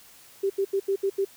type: tone bursts at uneven times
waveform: sine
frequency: 392 Hz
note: G4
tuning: in tune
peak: -21 dBFS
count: 6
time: 0.43-0.5 / 0.58-0.65 / 0.73-0.8 / 0.88-0.96 / 1.03-1.1 / 1.18-1.25 s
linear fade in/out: 10 ms
effects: white hiss -52 dBFS RMS until 1.36 s